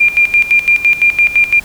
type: tone with tremolo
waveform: sine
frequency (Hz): 2395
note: D7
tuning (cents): +33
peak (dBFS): -5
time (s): 0-1.6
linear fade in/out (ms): 10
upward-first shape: square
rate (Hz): 5.9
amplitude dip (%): 80
effects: pink hiss -35 dBFS RMS until 1.64 s